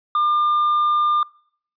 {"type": "tone", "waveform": "triangle", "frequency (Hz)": 1200, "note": "D6", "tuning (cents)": 37, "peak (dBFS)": -14, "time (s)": [0.15, 1.23], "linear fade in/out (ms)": 2, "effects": ["noise-tail reverb RT60 0.6 s tail -25 dB re dry", "resampled to 11025 Hz"]}